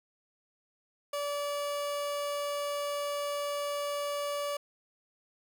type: tone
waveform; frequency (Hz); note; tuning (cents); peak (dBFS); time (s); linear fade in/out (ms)
30% pulse; 577; D5; -31; -29; 1.13-4.57; 5
effects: none